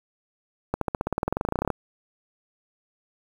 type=accelerating click train; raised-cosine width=1 ms; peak=-10 dBFS; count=22; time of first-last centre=0.74-1.703 s; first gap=73 ms; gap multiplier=0.95; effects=7-bit